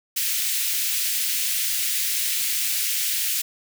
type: high-pass noise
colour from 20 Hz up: white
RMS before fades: -24 dBFS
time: 0.16-3.42 s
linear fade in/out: 10 ms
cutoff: 2000 Hz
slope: 24 dB/octave
effects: none